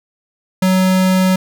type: tone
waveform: square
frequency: 186.6 Hz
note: F#3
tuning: 15 cents sharp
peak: -11 dBFS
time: 0.62-1.36 s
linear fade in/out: 5 ms
effects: none